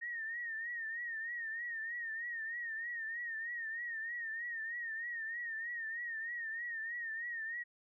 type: tone with vibrato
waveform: sine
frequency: 1847 Hz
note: A#6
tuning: 16 cents flat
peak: -38 dBFS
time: 0.01-7.64 s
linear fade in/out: 20 ms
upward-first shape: triangle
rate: 3.2 Hz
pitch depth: 91 cents each way
effects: none